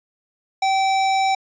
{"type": "tone", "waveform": "square", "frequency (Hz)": 772, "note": "G5", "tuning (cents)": -27, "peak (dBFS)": -17, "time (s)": [0.62, 1.35], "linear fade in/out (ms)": 5, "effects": ["resampled to 16000 Hz"]}